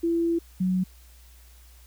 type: tone pair in turn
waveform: sine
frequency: 336.1 / 184.75 Hz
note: E4 / F#3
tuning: +34 / -2 cents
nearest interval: minor seventh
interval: 1036 cents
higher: first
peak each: -21 dBFS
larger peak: neither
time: 0.03-0.39 / 0.6-0.84 s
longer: first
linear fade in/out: 10 ms
effects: added 60 Hz sine -49 dBFS peak until 1.86 s + white hiss -57 dBFS RMS until 1.86 s